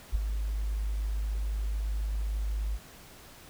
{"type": "tone with ADSR envelope", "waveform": "sine", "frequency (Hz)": 51.91, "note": "G#1", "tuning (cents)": 0, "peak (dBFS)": -20, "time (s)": [0.12, 2.79], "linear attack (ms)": 33, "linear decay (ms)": 10, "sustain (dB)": -8, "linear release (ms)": 48, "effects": ["pink hiss -51 dBFS RMS until 3.49 s"]}